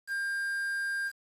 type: tone with quantisation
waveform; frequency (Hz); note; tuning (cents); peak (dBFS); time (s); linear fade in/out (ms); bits
triangle; 1600; G6; +35; -28; 0.07-1.12; 50; 8
effects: resampled to 32000 Hz